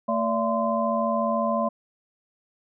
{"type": "tone cluster", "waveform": "sine", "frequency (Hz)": [224.1, 579, 673, 1033], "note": ["A3", "D5", "E5", "C6"], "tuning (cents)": [32, -25, 36, -22], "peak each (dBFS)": -27, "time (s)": [0.08, 1.69], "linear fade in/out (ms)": 10, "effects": []}